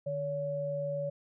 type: tone pair together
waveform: sine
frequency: 149.91 / 566 Hz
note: D3 / C#5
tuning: +36 / +36 cents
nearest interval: octave + major seventh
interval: 2300 cents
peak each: -38 / -32 dBFS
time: 0.06-1.1 s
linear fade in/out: 10 ms
effects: none